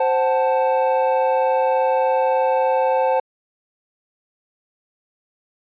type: chord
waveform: triangle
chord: F# diminished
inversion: second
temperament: equal with one note detuned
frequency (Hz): 523.3 / 748.2 / 880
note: C5 / F#5 / A5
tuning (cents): 0 / +19 / 0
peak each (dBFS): -16 / -22 / -18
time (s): 0-3.2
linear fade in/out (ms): 5
effects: resampled to 8000 Hz